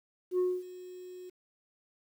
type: tone with ADSR envelope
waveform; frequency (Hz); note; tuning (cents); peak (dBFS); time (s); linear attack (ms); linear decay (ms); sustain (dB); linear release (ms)
sine; 363.8; F#4; -29; -22; 0.31-1.3; 76; 240; -21; 9
effects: tanh soft clip ceiling -24 dBFS + 10-bit